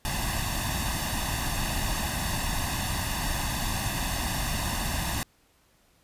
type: noise with comb filter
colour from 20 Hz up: pink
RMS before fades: -29 dBFS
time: 0.05-5.23 s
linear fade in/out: 0 ms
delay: 1.1 ms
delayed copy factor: +0.8
effects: pink hiss -64 dBFS RMS until 6.03 s + resampled to 32000 Hz